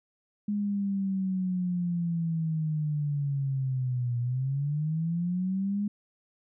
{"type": "linear two-way sweep", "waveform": "sine", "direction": "down then up", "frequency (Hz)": [207.7, 119.5, 207.7], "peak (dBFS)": -26, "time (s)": [0.48, 5.88], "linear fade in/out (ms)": 5, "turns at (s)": 4.19, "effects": []}